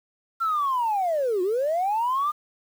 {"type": "linear two-way sweep", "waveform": "sine", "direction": "down then up", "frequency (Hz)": [1370, 349.2, 1226], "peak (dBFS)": -20, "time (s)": [0.4, 2.32], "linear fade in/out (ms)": 20, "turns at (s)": 1.42, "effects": ["tanh soft clip ceiling -18 dBFS", "8-bit"]}